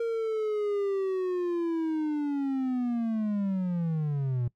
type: linear sweep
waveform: triangle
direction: down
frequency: 464.9 to 117.8 Hz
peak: -24 dBFS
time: 0-4.48 s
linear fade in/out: 5 ms
effects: noise-tail reverb RT60 0.1 s tail -21 dB re dry